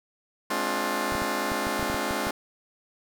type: chord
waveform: 10% pulse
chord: D half-diminished seventh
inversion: second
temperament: just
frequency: 211.4 / 264.3 / 293.7 / 352.4 Hz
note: Ab3 / C4 / D4 / F4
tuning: +31 / +18 / 0 / +16 cents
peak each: -24 dBFS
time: 0.5-2.31 s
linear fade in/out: 5 ms
type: clicks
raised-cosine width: 5 ms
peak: -24 dBFS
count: 11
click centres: 1.122 / 1.152 / 1.22 / 1.518 / 1.669 / 1.796 / 1.828 / 1.9 / 1.945 / 2.109 / 2.269 s
effects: none